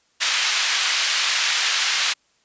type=band-pass noise; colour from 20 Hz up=white; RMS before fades=-21 dBFS; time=0.2-2.14 s; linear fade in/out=20 ms; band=1500 to 4500 Hz; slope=12 dB/octave; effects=white hiss -63 dBFS RMS until 2.44 s + resampled to 16000 Hz